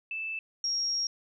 sine tone pair in turn, 2637 / 5588 Hz, E7 / F8, 0 / 0 cents, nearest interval octave + minor second, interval 1300 cents, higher second, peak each -32 / -27 dBFS, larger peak second, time 0.11-0.39 / 0.64-1.07 s, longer second, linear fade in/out 2 ms, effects none

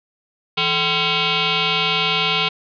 sine tone with frequency modulation, 165.2 Hz, E3, 4 cents sharp, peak -16 dBFS, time 0.57-2.49 s, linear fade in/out 10 ms, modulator 600 Hz, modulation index 6.2, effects resampled to 11025 Hz + 8-bit

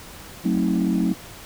sine chord, F# diminished seventh, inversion none, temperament just, 185 / 222 / 266.4 / 319.7 Hz, F#3 / A3 / C4 / Eb4, 0 / +16 / +31 / +47 cents, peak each -21 / -23 / -24 / -24 dBFS, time 0.44-1.14 s, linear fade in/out 20 ms, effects tanh soft clip ceiling -12 dBFS + pink hiss -41 dBFS RMS until 1.45 s

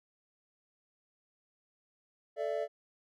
triangle chord, A suspended fourth, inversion none, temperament equal with one note detuned, 440 / 587.3 / 669.6 Hz, A4 / D5 / E5, 0 / 0 / +27 cents, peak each -35 / -33 / -35 dBFS, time 2.36-2.68 s, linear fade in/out 50 ms, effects none

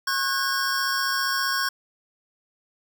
square tone cluster, 1087 / 1483 / 1618 / 5490 Hz, C#6 / F#6 / G#6 / F8, -34 / +4 / -46 / -31 cents, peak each -29 dBFS, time 0.07-1.69 s, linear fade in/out 5 ms, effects none

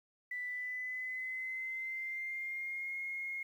sine tone with pitch glide, 1982 to 2149 Hz, B6 to C7, +6 to +46 cents, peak -37 dBFS, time 0.31-3.43 s, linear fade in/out 5 ms, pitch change +140 cents, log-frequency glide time 0.46-2.96 s, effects 11-bit

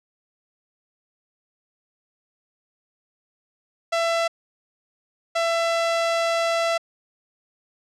sawtooth tone bursts at uneven times, 669 Hz, E5, 25 cents sharp, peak -16 dBFS, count 2, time 3.92-4.28 / 5.35-6.78 s, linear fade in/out 10 ms, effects low-pass 6000 Hz 12 dB/octave

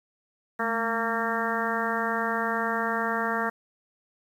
harmonic tone with a mistuned harmonic, 228.9 Hz, A#3, 31 cents flat, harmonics 1 / 2 / 3 / 4 / 5 / 6 / 7 / 8, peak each -33 / -33 / -33 / -33 / -33 / -33 / -33 / -33 dBFS, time 0.59-3.5 s, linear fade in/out 10 ms, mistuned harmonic 1, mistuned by -69 cents, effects 9-bit

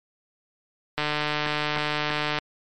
click train, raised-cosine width 0.3 ms, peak -9 dBFS, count 212, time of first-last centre 0.98-2.387 s, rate 150 Hz, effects MP3 64 kbps

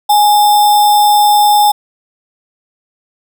sine tone with sample-and-hold, 830.6 Hz, G#5, in tune, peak -5 dBFS, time 0.09-1.72 s, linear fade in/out 10 ms, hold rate 4410 Hz, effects none

